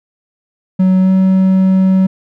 triangle tone with pitch glide, 186.7 to 188.98 Hz, F#3 to F#3, +16 to +37 cents, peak -5 dBFS, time 0.79-2.07 s, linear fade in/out 10 ms, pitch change +21 cents, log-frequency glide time 1-1.11 s, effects none

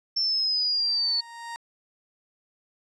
sine exponential sweep, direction down, 5400 to 4435 Hz, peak -22 dBFS, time 0.16-1.21 s, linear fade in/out 10 ms
30% pulse tone with exponential growth, 932.3 Hz, A#5, in tune, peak -30 dBFS, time 0.45-1.56 s, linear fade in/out 0 ms, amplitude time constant 240 ms
effects resampled to 22050 Hz

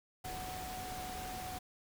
sine tone in noise, 740 Hz, F#5, in tune, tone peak -43 dBFS, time 0.24-1.59 s, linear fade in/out 10 ms, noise pink, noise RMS -45 dBFS, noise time 0.24-1.59 s, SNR -1 dB, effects none

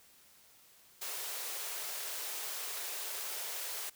white high-pass noise, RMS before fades -40 dBFS, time 1.01-3.9 s, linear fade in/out 10 ms, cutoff 360 Hz, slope 96 dB/octave, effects white hiss -62 dBFS RMS until 3.95 s

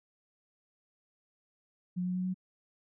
sine tone with pitch steps, 179.9 / 181.57 / 183.26 / 184.96 Hz, F#3 / F#3 / F#3 / F#3, -48 / -32 / -16 / 0 cents, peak -30 dBFS, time 1.96-2.344 s, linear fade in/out 20 ms, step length 96 ms, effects none

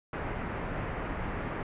pink low-pass noise, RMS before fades -35 dBFS, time 0.13-1.63 s, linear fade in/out 2 ms, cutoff 2100 Hz, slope 24 dB/octave, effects resampled to 8000 Hz

